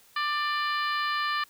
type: harmonic tone with a mistuned harmonic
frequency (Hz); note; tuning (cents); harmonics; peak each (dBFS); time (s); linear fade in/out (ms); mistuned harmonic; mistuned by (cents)
592; D5; +14; 2 / 3 / 4 / 5 / 6 / 7 / 8; -28 / -31 / -38 / -37 / -42 / -39 / -43; 0.16-1.44; 5; 8; +38
effects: white hiss -58 dBFS RMS until 1.49 s